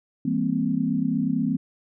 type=chord; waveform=sine; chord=C dominant seventh; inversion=first; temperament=equal with one note detuned; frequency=164.81 / 200.8 / 233.1 / 261.6 Hz; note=E3 / G3 / Bb3 / C4; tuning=0 / +42 / 0 / 0 cents; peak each=-28 / -28 / -26 / -25 dBFS; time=0.25-1.57 s; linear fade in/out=5 ms; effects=none